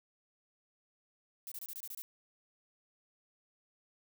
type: noise bursts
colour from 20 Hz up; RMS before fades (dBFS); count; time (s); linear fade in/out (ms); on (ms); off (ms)
violet; -44; 8; 1.47-2.02; 0; 46; 26
effects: none